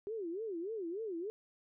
sine tone with vibrato, 387 Hz, G4, 22 cents flat, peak -37 dBFS, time 0.07-1.3 s, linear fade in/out 0 ms, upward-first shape sine, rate 3.4 Hz, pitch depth 280 cents each way, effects none

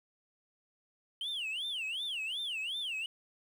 sine tone with vibrato, 3026 Hz, F#7, 38 cents sharp, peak -32 dBFS, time 1.21-3.06 s, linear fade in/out 2 ms, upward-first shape sine, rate 2.7 Hz, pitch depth 300 cents each way, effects tanh soft clip ceiling -33 dBFS + 10-bit

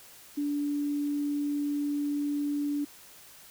sine tone, 290 Hz, D4, 22 cents flat, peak -27 dBFS, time 0.37-2.85 s, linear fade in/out 10 ms, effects white hiss -52 dBFS RMS until 3.5 s

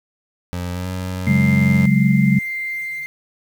25% pulse tone with pitch glide, 88.8 to 92.2 Hz, F2 to F#2, +29 to -6 cents, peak -19 dBFS, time 0.53-1.86 s, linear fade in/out 0 ms, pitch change +65 cents, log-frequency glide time 0.72-0.88 s
sine chord, C# suspended fourth, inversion none, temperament equal, 138.59 / 185 / 207.7 Hz, C#3 / F#3 / G#3, 0 / 0 / 0 cents, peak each -16 dBFS, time 1.27-2.39 s, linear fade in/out 5 ms
sine tone with tremolo, 2093 Hz, C7, in tune, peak -22 dBFS, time 1.27-3.06 s, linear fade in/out 0 ms, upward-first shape sine, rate 0.93 Hz, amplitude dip 35%
effects 7-bit

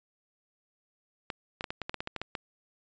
clicks, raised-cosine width 0.3 ms, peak -18 dBFS, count 12, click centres 1.302 / 1.609 / 1.642 / 1.705 / 1.817 / 1.895 / 1.943 / 2.005 / 2.074 / 2.163 / 2.216 / 2.352 s, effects resampled to 16000 Hz

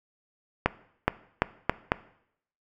accelerating click train, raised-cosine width 0.5 ms, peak -5 dBFS, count 5, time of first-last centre 0.66-1.919 s, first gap 420 ms, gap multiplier 0.81, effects noise-tail reverb RT60 0.7 s tail -18 dB re dry

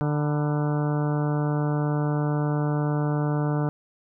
harmonic tone with a mistuned harmonic, 148.5 Hz, D3, 20 cents sharp, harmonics 1 / 2 / 3 / 4 / 5 / 6 / 7 / 8 / 9 / 10, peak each -23 / -29 / -33 / -35 / -37 / -39 / -40 / -41 / -42 / -43 dBFS, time 0.01-3.69 s, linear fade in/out 0 ms, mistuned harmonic 7, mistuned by -79 cents, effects none

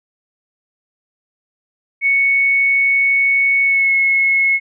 sine tone with pitch glide, 2217 to 2181 Hz, C#7 to C#7, 0 to -29 cents, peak -11 dBFS, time 2.01-4.6 s, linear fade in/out 50 ms, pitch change -29 cents, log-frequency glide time 3.63-3.93 s, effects none

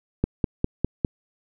click train, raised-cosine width 3 ms, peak -7 dBFS, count 5, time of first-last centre 0.24-1.048 s, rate 4.95 Hz, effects none

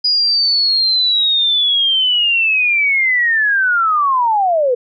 sine linear sweep, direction down, 4934 to 471.4 Hz, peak -11 dBFS, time 0.04-4.75 s, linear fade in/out 10 ms, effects none

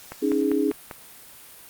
click train, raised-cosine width 0.5 ms, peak -19 dBFS, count 5, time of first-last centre 0.12-0.912 s, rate 5.05 Hz
sine chord, C# suspended second, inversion none, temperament equal, 277.2 / 311.1 / 415.3 Hz, C#4 / D#4 / G#4, 0 / 0 / 0 cents, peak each -24 dBFS, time 0.22-0.72 s, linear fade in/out 10 ms
effects white hiss -46 dBFS RMS until 1.69 s + Opus 48 kbps

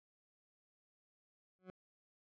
20% pulse tone with exponential growth, 185 Hz, F#3, in tune, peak -40 dBFS, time 1.59-1.7 s, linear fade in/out 0 ms, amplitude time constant 23 ms, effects low-pass 2000 Hz 12 dB/octave

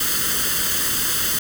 white noise with comb filter, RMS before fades -21 dBFS, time 0-1.39 s, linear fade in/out 5 ms, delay 0.63 ms, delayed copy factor +0.75, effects none

